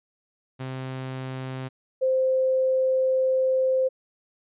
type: tone pair in turn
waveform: sawtooth / sine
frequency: 130.81 / 521.4 Hz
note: C3 / C5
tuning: 0 / -6 cents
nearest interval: 2 octaves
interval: 2394 cents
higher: second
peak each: -27 / -19 dBFS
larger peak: second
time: 0.59-1.69 / 2.01-3.89 s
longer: second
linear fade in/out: 20 ms
effects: resampled to 8000 Hz